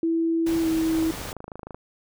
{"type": "tone with pitch glide", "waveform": "sine", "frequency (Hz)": [329.6, 322.6], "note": ["E4", "E4"], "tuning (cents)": [0, -37], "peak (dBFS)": -20, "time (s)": [0.03, 1.11], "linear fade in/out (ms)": 2, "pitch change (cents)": -37, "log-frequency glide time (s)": [0.61, 0.67]}
{"type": "noise", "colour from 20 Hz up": "pink", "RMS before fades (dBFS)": -35, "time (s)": [0.46, 1.33], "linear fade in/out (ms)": 10}
{"type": "click train", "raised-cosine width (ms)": 1, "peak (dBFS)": -23, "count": 22, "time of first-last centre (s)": [0.95, 1.745], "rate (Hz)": 26.4}
{"effects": []}